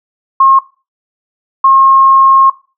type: tone bursts at uneven times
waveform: sine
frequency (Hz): 1076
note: C6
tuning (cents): +48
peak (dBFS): -3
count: 2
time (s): 0.4-0.59 / 1.64-2.5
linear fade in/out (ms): 5
effects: noise-tail reverb RT60 0.3 s tail -17 dB re dry